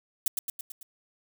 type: noise with echo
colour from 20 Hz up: violet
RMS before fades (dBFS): -25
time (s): 0.26-0.28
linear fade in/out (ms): 2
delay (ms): 110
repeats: 5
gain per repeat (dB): -4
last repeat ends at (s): 0.83
effects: none